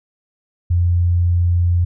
sine tone, 87.31 Hz, F2, in tune, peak -12 dBFS, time 0.7-1.85 s, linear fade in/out 10 ms, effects none

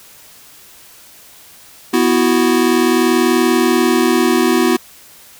square chord, B suspended fourth, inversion none, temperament equal, 246.9 / 329.6 / 370 Hz, B3 / E4 / F#4, 0 / 0 / 0 cents, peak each -16 dBFS, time 1.93-4.77 s, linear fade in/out 10 ms, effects white hiss -42 dBFS RMS until 5.39 s

